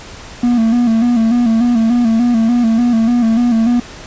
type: tone with vibrato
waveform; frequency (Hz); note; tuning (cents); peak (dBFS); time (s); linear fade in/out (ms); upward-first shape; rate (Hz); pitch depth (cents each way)
triangle; 233.1; A#3; 0; -7; 0.43-3.8; 5; square; 3.4; 63
effects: pink hiss -33 dBFS RMS until 4.06 s + resampled to 16000 Hz